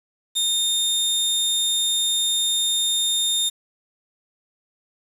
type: tone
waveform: sawtooth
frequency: 3650 Hz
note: A#7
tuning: 37 cents flat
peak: -16 dBFS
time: 0.35-3.5 s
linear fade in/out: 20 ms
effects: resampled to 32000 Hz + 7-bit